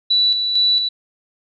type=tone with tremolo; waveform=sine; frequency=3951 Hz; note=B7; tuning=in tune; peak=-12 dBFS; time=0.1-0.89 s; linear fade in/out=10 ms; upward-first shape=square; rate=2.2 Hz; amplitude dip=45%; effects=none